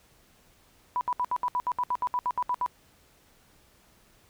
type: tone bursts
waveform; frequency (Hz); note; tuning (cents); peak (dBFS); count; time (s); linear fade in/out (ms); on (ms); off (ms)
sine; 988; B5; 0; -24; 15; 0.96-2.662; 0; 50; 68
effects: pink hiss -61 dBFS RMS until 4.29 s